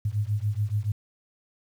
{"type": "beating tone pair", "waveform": "sine", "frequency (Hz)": [101.2, 108.2], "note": ["G#2", "A2"], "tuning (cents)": [-44, -29], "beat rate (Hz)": 7, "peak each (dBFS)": -27, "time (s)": [0.05, 0.92], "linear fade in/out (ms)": 5, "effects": ["9-bit"]}